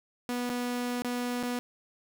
sawtooth tone with dropouts, 244.8 Hz, B3, 15 cents flat, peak -26 dBFS, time 0.29-1.59 s, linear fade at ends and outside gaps 0 ms, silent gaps 0.493-0.5 / 1.021-1.047 / 1.428-1.435 s, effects 9-bit

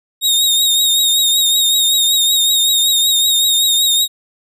sawtooth tone with vibrato, 3729 Hz, A#7, in tune, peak -8 dBFS, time 0.21-4.08 s, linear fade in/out 50 ms, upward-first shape triangle, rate 5.3 Hz, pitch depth 51 cents each way, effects none

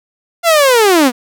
sawtooth linear sweep, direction down, 698.5 to 231.7 Hz, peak -3 dBFS, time 0.43-1.12 s, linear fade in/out 50 ms, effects none

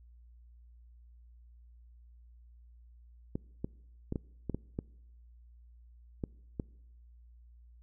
clicks, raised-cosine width 3 ms, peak -21 dBFS, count 9, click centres 3.355 / 3.645 / 4.124 / 4.158 / 4.497 / 4.546 / 4.789 / 6.238 / 6.598 s, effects noise-tail reverb RT60 0.9 s tail -25 dB re dry + added 59 Hz sine -54 dBFS peak until 7.82 s

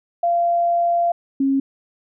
sine tone pair in turn, 689 / 271.9 Hz, F5 / C#4, -24 / -33 cents, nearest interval octave + major third, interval 1609 cents, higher first, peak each -15 dBFS, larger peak neither, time 0.23-1.12 / 1.4-1.6 s, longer first, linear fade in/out 5 ms, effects none

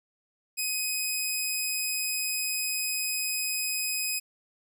10% pulse tone, 2516 Hz, D#7, 19 cents sharp, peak -19 dBFS, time 0.57-4.2 s, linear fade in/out 20 ms, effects none

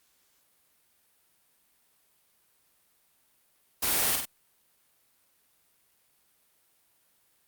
white noise with echo, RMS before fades -27 dBFS, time 3.82-4.16 s, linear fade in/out 10 ms, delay 48 ms, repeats 2, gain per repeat -4 dB, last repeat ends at 4.256 s, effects white hiss -68 dBFS RMS until 7.47 s + Opus 48 kbps

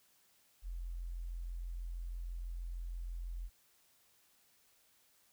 sine tone, 43.12 Hz, F1, 21 cents flat, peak -39 dBFS, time 0.62-3.5 s, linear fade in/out 50 ms, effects white hiss -70 dBFS RMS until 5.32 s

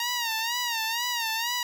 10% pulse tone with vibrato, 932.3 Hz, A#5, in tune, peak -18 dBFS, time 0-1.63 s, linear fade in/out 2 ms, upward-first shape sine, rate 2.1 Hz, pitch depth 92 cents each way, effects none

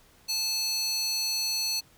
square tone with high-pass filter, 870 Hz, A5, 20 cents flat, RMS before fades -29 dBFS, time 0.28-1.81 s, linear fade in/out 20 ms, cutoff 4500 Hz, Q 2.8, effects pink hiss -59 dBFS RMS until 1.97 s

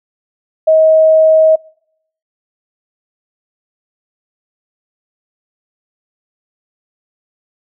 sine tone, 634 Hz, D#5, 32 cents sharp, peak -5 dBFS, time 0.67-1.56 s, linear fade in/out 10 ms, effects noise-tail reverb RT60 0.7 s tail -26 dB re dry

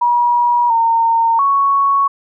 sine tone with pitch steps, 961 / 916 / 1111 Hz, B5 / A#5 / C#6, -48 / -31 / +4 cents, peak -10 dBFS, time 0.01-2.08 s, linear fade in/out 10 ms, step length 690 ms, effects none

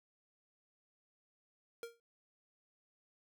square tone with exponential decay, 466.2 Hz, A#4, in tune, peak -40 dBFS, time 1.83-2 s, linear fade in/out 1 ms, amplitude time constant 35 ms, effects none

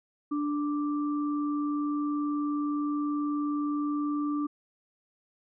sine tone pair together, 293.7 / 1174.7 Hz, D4 / D6, 0 / 0 cents, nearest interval 2 octaves, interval 2400 cents, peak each -27 / -37 dBFS, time 0.31-4.47 s, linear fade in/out 10 ms, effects none

